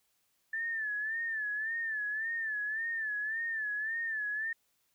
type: tone with vibrato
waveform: sine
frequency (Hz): 1760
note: A6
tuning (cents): 0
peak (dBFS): -32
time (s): 0.53-4.53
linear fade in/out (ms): 5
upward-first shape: sine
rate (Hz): 1.8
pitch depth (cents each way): 85
effects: white hiss -75 dBFS RMS until 4.94 s